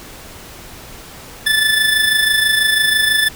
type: tone with amplitude modulation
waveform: 25% pulse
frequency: 1747 Hz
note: A6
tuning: 13 cents flat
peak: -6 dBFS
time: 1.46-3.29 s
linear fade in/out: 10 ms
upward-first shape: sine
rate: 26.1 Hz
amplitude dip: 50%
effects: pink hiss -36 dBFS RMS until 3.35 s